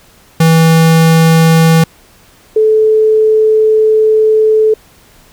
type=tone pair in turn; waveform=square / sine; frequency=162.9 / 434.9 Hz; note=E3 / A4; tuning=-20 / -20 cents; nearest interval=octave + perfect fourth; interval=1700 cents; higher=second; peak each=-5 dBFS; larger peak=neither; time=0.4-1.84 / 2.56-4.74 s; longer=second; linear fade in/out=5 ms; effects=pink hiss -44 dBFS RMS until 5.32 s